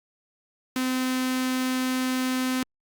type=tone with notch filter; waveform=sawtooth; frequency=256.9 Hz; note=C4; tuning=32 cents flat; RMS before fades=-26 dBFS; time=0.76-2.63 s; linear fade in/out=2 ms; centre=620 Hz; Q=0.9; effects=Opus 48 kbps